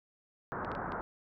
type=low-pass noise; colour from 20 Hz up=white; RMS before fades=-38 dBFS; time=0.52-1.01 s; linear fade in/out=0 ms; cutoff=1500 Hz; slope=48 dB/octave
type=clicks; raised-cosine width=0.3 ms; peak=-29 dBFS; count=4; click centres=0.648 / 0.717 / 0.751 / 0.921 s
effects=none